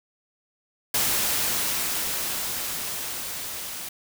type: noise with level ramp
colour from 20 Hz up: white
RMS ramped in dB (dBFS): -23 to -35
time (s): 0.94-3.89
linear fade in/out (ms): 5
effects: none